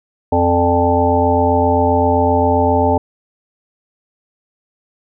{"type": "harmonic tone with a mistuned harmonic", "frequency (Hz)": 87.6, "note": "F2", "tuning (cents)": 6, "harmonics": [1, 3, 5, 7, 9, 10], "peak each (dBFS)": [-18, -18, -18, -18, -18, -18], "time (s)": [0.32, 2.98], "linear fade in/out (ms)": 5, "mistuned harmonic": 7, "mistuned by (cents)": -48, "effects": []}